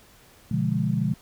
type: chord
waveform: sine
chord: B diminished seventh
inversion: none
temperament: equal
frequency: 123.47 / 146.83 / 174.61 / 207.7 Hz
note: B2 / D3 / F3 / Ab3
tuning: 0 / 0 / 0 / 0 cents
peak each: -27 dBFS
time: 0.51-1.14 s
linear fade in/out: 5 ms
effects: pink hiss -54 dBFS RMS until 1.21 s